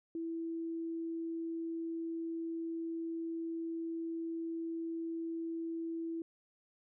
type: tone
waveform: sine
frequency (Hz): 330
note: E4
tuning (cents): +2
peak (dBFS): -36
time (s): 0.15-6.22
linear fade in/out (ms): 2
effects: none